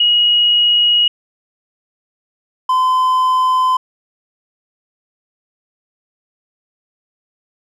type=tone pair in turn; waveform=sine / triangle; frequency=2896 / 1023.9 Hz; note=F#7 / C6; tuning=-38 / -38 cents; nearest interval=octave + tritone; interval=1800 cents; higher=first; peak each=-9 dBFS; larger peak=neither; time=0-1.08 / 2.69-3.77 s; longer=neither; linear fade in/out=5 ms; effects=none